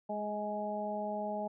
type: harmonic tone with a mistuned harmonic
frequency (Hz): 208.6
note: G#3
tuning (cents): +8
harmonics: 1 / 2 / 3 / 4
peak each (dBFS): -40 / -44 / -37 / -39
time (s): 0.09-1.48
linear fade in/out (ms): 10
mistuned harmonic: 3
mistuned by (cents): +16
effects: none